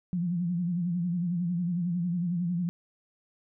sine tone with vibrato, 174.61 Hz, F3, in tune, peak -26 dBFS, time 0.13-2.69 s, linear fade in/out 0 ms, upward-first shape sine, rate 11 Hz, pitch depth 77 cents each way, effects none

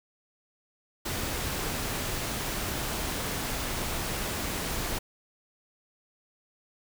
pink noise, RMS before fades -32 dBFS, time 1.05-4.99 s, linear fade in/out 10 ms, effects none

